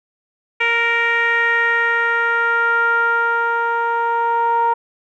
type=tone with low-pass filter sweep; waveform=10% pulse; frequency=466.2 Hz; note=A#4; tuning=in tune; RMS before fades=-17 dBFS; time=0.6-4.74 s; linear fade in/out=10 ms; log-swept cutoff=2300 to 950 Hz; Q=4.4; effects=none